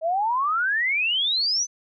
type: exponential sweep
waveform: sine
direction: up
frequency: 625 to 6210 Hz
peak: -20 dBFS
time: 0.01-1.67 s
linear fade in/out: 50 ms
effects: none